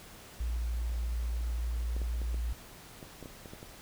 sine tone, 58.27 Hz, A#1, in tune, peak -30 dBFS, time 0.4-2.53 s, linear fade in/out 5 ms
clicks, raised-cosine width 2 ms, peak -31 dBFS, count 10, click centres 1.965 / 2.017 / 2.217 / 2.344 / 3.028 / 3.227 / 3.258 / 3.458 / 3.535 / 3.629 s
effects pink hiss -51 dBFS RMS until 3.81 s

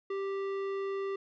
sine tone with tanh clipping, 392 Hz, G4, in tune, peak -34 dBFS, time 0.1-1.16 s, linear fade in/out 5 ms, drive 14 dB, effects none

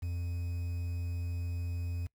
triangle tone with quantisation, 86.8 Hz, F2, 10 cents flat, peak -31 dBFS, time 0.02-2.07 s, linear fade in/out 10 ms, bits 9, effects noise-tail reverb RT60 0.1 s tail -21 dB re dry

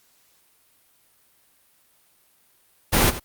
pink noise with echo, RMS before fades -17 dBFS, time 2.92-3.11 s, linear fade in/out 20 ms, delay 89 ms, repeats 1, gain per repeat -14 dB, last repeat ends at 3.199 s, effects white hiss -61 dBFS RMS until 3.24 s + Opus 48 kbps

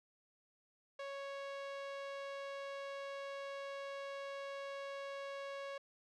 sawtooth tone, 554.4 Hz, C#5, in tune, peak -39 dBFS, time 0.99-5.78 s, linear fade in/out 5 ms, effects low-pass 4000 Hz 12 dB/octave

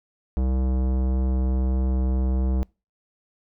sine tone with tanh clipping, 64.4 Hz, C2, 27 cents flat, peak -22 dBFS, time 0.37-2.63 s, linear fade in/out 0 ms, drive 18 dB, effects noise-tail reverb RT60 0.3 s tail -26 dB re dry

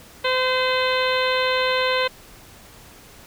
harmonic tone, 513 Hz, C5, 34 cents flat, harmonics 1 / 2 / 3 / 4 / 5 / 6 / 7 / 8, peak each -22 / -25 / -27 / -28 / -29 / -30 / -30 / -31 dBFS, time 0.24-2.08 s, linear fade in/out 10 ms, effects pink hiss -46 dBFS RMS until 3.26 s

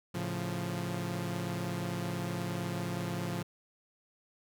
sawtooth chord, A augmented, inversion none, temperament equal, 110 / 138.59 / 174.61 Hz, A2 / C#3 / E#3, 0 / 0 / 0 cents, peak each -35 / -36 / -32 dBFS, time 0.14-3.43 s, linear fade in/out 10 ms, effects none

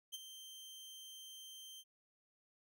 sawtooth tone with ADSR envelope, 3136 Hz, G7, in tune, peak -38 dBFS, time 0.12-1.84 s, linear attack 25 ms, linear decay 24 ms, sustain -10 dB, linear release 47 ms, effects none

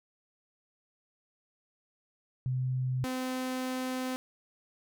sine / sawtooth tone pair in turn, 128.4 / 256.8 Hz, C3 / C4, -32 / -32 cents, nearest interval octave, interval 1200 cents, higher second, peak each -28 dBFS, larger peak neither, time 2.46-3.04 / 3.04-4.16 s, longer second, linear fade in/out 0 ms, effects none

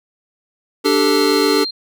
square chord, D suspended fourth, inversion none, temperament equal, 293.7 / 392 / 440 Hz, D4 / G4 / A4, 0 / 0 / 0 cents, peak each -18 dBFS, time 0.84-1.65 s, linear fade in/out 20 ms
sine tone with tremolo, 4186 Hz, C8, in tune, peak -20 dBFS, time 0.85-1.71 s, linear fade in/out 10 ms, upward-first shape sine, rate 14 Hz, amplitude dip 30%
effects none

